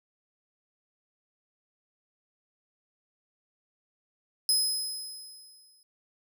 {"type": "tone with exponential decay", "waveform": "25% pulse", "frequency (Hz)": 5080, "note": "D#8", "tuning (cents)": 35, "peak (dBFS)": -16, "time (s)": [4.49, 5.83], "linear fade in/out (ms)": 1, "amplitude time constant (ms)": 290, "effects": []}